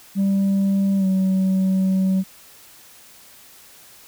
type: tone with pitch glide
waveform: sine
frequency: 196 to 189.54 Hz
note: G3 to F#3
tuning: 0 to +42 cents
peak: -13 dBFS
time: 0.15-2.24 s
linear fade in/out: 50 ms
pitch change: -58 cents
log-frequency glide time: 0.97-1.06 s
effects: tanh soft clip ceiling -15 dBFS + white hiss -47 dBFS RMS until 4.07 s